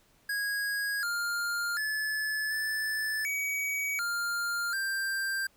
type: tone with pitch steps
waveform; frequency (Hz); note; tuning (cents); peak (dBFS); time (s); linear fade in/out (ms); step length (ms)
square; 1650 / 1404 / 1725 / 1747 / 2265 / 1400 / 1580; G#6 / F6 / A6 / A6 / C#7 / F6 / G6; -12 / +9 / -35 / -13 / +37 / +4 / +13; -30; 0.29-5.47; 5; 740
effects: pink hiss -65 dBFS RMS until 5.56 s

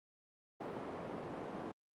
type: band-pass noise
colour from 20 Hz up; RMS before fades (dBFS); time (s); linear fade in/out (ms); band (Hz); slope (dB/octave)
white; -44; 0.6-1.72; 10; 160 to 640; 12
effects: Opus 32 kbps

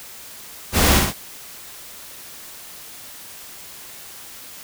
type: noise with echo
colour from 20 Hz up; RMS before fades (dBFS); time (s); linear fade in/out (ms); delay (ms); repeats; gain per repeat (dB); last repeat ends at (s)
pink; -17; 0.72-1.02; 50; 58; 2; -3; 1.136
effects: white hiss -39 dBFS RMS until 4.63 s

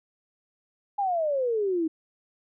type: exponential sweep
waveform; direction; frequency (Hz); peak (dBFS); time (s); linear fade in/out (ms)
sine; down; 830.6 to 311.4; -23; 0.98-1.88; 10
effects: none

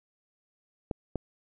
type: clicks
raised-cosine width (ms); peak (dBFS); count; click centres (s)
2; -17; 2; 0.912 / 1.157
effects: none

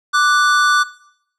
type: tone pair together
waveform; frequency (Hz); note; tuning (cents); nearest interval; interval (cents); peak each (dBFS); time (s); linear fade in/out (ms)
square; 1174.7 / 1480; D6 / F#6; 0 / 0; major third; 400; -15; 0.13-0.84; 20
effects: noise-tail reverb RT60 0.7 s tail -18 dB re dry + low-pass 7000 Hz 12 dB/octave

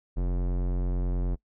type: tone with low-pass filter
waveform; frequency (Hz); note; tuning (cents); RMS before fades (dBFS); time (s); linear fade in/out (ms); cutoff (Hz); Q
square; 44.76; F1; +43; -27; 0.16-1.36; 20; 560; 0.6
effects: noise-tail reverb RT60 0.1 s tail -23 dB re dry

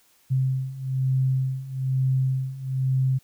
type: beating tone pair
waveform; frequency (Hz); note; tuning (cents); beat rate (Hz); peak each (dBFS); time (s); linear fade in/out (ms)
sine; 130.81 / 131.91; C3 / C3; 0 / +14; 1.1; -26 / -23; 0.3-3.19; 20
effects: white hiss -61 dBFS RMS until 3.23 s

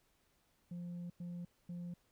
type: tone bursts at uneven times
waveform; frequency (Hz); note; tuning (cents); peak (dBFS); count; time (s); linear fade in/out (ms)
sine; 174.61; F3; 0; -39; 3; 0.71-1.1 / 1.2-1.45 / 1.69-1.94; 5
effects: tanh soft clip ceiling -41 dBFS + pink hiss -75 dBFS RMS until 2.11 s

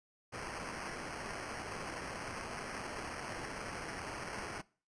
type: noise with sample-and-hold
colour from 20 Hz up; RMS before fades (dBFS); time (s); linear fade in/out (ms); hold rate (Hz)
white; -43; 0.32-4.62; 20; 3675
effects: noise-tail reverb RT60 0.4 s tail -22 dB re dry + resampled to 22050 Hz

